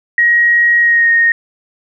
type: tone with pitch glide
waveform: sine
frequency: 1892 to 1856.3 Hz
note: A#6 to A#6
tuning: +25 to -8 cents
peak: -7 dBFS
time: 0.18-1.32 s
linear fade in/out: 2 ms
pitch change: -33 cents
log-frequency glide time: 0.79-1.1 s
effects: none